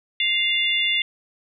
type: harmonic tone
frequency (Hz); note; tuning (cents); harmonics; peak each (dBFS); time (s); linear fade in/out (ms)
698.5; F5; 0; 3 / 4 / 5; -23 / -23 / -23; 0.2-1.02; 2
effects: none